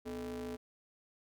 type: ring-modulated tone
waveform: square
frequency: 91.7 Hz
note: F#2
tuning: 15 cents flat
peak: -37 dBFS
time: 0.05-0.57 s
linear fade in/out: 20 ms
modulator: 340 Hz
effects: none